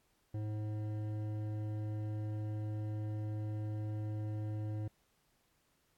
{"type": "tone with hard clipping", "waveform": "sine", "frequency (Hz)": 106.6, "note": "G#2", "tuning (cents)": 46, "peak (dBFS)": -38, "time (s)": [0.34, 4.88], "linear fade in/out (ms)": 5, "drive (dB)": 11, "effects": ["pink hiss -75 dBFS RMS until 5.97 s", "AAC 64 kbps"]}